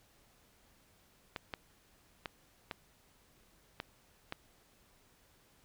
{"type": "clicks", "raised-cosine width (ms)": 0.3, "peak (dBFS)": -22, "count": 6, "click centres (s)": [1.362, 1.538, 2.258, 2.712, 3.801, 4.324], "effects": ["pink hiss -67 dBFS RMS until 5.64 s"]}